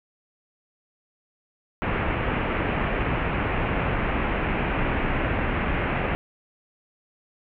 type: low-pass noise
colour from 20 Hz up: pink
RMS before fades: -25 dBFS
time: 1.82-6.15 s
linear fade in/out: 0 ms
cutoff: 2700 Hz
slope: 48 dB/octave
effects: none